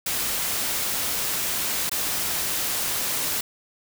white noise with dropouts, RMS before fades -26 dBFS, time 0.06-3.41 s, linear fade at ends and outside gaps 5 ms, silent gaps 1.895-1.914 s, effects none

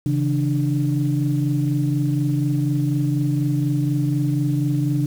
sine tone cluster, 137.2 / 161.3 / 296.2 Hz, C#3 / E3 / D4, -17 / -37 / +15 cents, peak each -19 / -25 / -22 dBFS, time 0.06-5.06 s, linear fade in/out 2 ms, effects tanh soft clip ceiling -9 dBFS + 7-bit

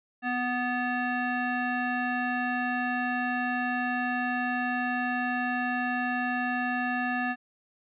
sine tone with frequency modulation, 740 Hz, F#5, in tune, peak -26 dBFS, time 0.22-7.36 s, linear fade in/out 50 ms, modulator 988 Hz, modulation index 1.5, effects resampled to 8000 Hz

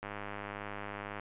click train, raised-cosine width 0.5 ms, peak -25 dBFS, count 120, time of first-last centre 0.03-1.197 s, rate 102 Hz, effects resampled to 8000 Hz

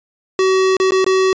square tone with dropouts, 378.3 Hz, F#4, 38 cents sharp, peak -12 dBFS, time 0.39-1.33 s, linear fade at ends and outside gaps 1 ms, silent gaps 0.768-0.8 / 0.908-0.92 / 1.044-1.064 s, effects resampled to 16000 Hz

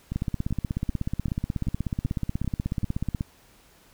two click trains, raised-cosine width 5 ms, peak -14 / -17 dBFS, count 51 / 8, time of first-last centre 0.16-3.209 / 0.12-2.833 s, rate 16.4 / 2.58 Hz, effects pink hiss -57 dBFS RMS until 3.93 s

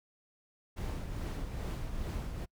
brown noise with tremolo, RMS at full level -35 dBFS, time 0.76-2.46 s, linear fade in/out 20 ms, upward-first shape triangle, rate 2.4 Hz, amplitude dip 50%, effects noise-tail reverb RT60 0.1 s tail -26 dB re dry

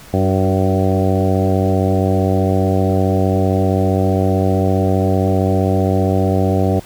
harmonic tone with a mistuned harmonic, 95.3 Hz, G2, 48 cents flat, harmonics 1 / 2 / 3 / 4 / 5 / 6 / 7 / 8, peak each -16 / -19 / -21 / -22 / -23 / -24 / -24 / -25 dBFS, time 0.13-6.8 s, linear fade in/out 10 ms, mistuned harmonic 4, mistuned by -19 cents, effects pink hiss -40 dBFS RMS until 6.85 s

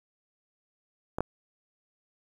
clicks, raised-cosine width 1 ms, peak -17 / -12 dBFS, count 2, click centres 1.185 / 1.206 s, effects 8-bit

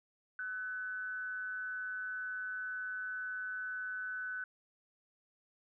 sine tone with amplitude modulation, 1500 Hz, F#6, 23 cents sharp, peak -35 dBFS, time 0.39-4.44 s, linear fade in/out 2 ms, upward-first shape sine, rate 198 Hz, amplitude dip 50%, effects none

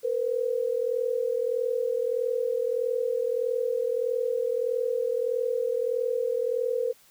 sine tone pair together, 463.5 / 505.1 Hz, A#4 / B4, -10 / +39 cents, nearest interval minor second, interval 149 cents, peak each -27 dBFS, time 0.03-6.93 s, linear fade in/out 20 ms, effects white hiss -58 dBFS RMS until 7.1 s

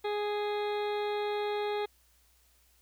harmonic tone, 415.3 Hz, G#4, in tune, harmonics 1 / 2 / 3 / 4 / 5 / 6 / 8 / 9 / 10, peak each -31 / -36 / -45 / -47 / -46 / -48 / -48 / -48 / -52 dBFS, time 0.04-1.86 s, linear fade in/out 10 ms, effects added 60 Hz sine -67 dBFS peak until 2.81 s + white hiss -67 dBFS RMS until 2.81 s

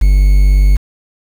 triangle tone with quantisation, 48.65 Hz, G1, 12 cents flat, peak -3 dBFS, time 0.01-0.77 s, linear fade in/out 10 ms, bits 5, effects none

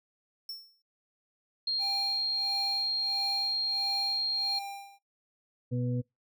square tone with exponential decay, 5400 Hz, E8, 41 cents sharp, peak -35 dBFS, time 0.49-0.82 s, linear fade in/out 2 ms, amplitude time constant 70 ms
sine tone, 4223 Hz, C8, 15 cents sharp, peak -27 dBFS, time 1.67-4.59 s, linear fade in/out 5 ms
square tone with tremolo, 796 Hz, G5, 26 cents sharp, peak -37 dBFS, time 1.78-4.99 s, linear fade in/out 50 ms, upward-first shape sine, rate 1.5 Hz, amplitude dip 85%
harmonic tone, 123.2 Hz, B2, 4 cents flat, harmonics 1 / 2 / 4, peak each -29 / -34 / -39 dBFS, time 5.71-6.02 s, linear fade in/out 20 ms
effects noise-tail reverb RT60 0.2 s tail -26 dB re dry

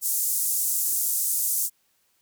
white band-pass noise, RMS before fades -25 dBFS, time 0.01-1.7 s, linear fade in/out 50 ms, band 7000 to 16000 Hz, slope 24 dB/octave, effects white hiss -68 dBFS RMS until 2.21 s

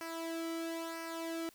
sawtooth tone with flanger, 329.6 Hz, E4, in tune, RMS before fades -40 dBFS, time 0.01-1.49 s, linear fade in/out 0 ms, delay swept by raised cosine 0.27 to 1.16 ms, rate 1 Hz, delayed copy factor -0.65, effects white hiss -63 dBFS RMS until 1.54 s

